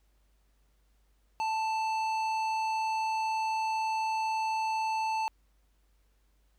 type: tone with tanh clipping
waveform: triangle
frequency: 882 Hz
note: A5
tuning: 4 cents sharp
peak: -30 dBFS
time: 1.4-5.28 s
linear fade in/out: 0 ms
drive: 17 dB
effects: added 50 Hz sine -65 dBFS peak until 6.58 s + pink hiss -75 dBFS RMS until 6.58 s